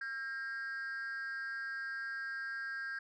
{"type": "tone with frequency modulation", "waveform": "sine", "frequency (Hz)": 1607, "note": "G6", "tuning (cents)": 43, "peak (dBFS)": -35, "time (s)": [0.01, 2.99], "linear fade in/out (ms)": 5, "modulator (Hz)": 258, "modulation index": 0.47, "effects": ["tanh soft clip ceiling -37 dBFS"]}